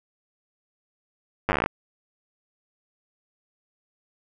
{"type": "slowing click train", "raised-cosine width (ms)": 0.5, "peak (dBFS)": -7, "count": 13, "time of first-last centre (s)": [1.49, 1.661], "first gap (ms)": 9, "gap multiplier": 1.08, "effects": []}